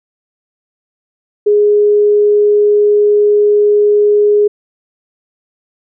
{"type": "tone", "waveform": "sine", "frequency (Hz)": 415.3, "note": "G#4", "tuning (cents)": 0, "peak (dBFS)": -6, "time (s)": [1.46, 4.48], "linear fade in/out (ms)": 10, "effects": []}